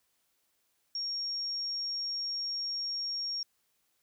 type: tone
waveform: sine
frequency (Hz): 5560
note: F8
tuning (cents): -9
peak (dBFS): -32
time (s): 0.95-3.43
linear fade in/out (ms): 2
effects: white hiss -75 dBFS RMS until 4.02 s